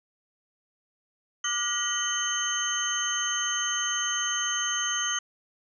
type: tone cluster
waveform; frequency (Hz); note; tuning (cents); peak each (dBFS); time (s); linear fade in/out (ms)
sine; 1184 / 1432 / 1907 / 3043 / 6340; D6 / F6 / A#6 / F#7 / G8; +14 / +43 / +39 / +48 / +19; -35 / -34 / -35 / -31 / -29; 1.44-5.19; 5
effects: none